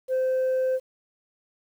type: tone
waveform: sine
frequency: 518 Hz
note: C5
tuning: 17 cents flat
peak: -19 dBFS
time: 0.08-0.8 s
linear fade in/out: 50 ms
effects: tanh soft clip ceiling -20 dBFS + 9-bit